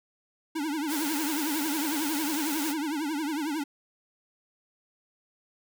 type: tone with vibrato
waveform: square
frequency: 301.8 Hz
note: D4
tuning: 47 cents sharp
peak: -29 dBFS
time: 0.55-3.64 s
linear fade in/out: 10 ms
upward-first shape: triangle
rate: 11 Hz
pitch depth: 170 cents each way
type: high-pass noise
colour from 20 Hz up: white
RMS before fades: -34 dBFS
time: 0.87-2.75 s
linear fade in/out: 50 ms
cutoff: 170 Hz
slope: 96 dB/octave
effects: none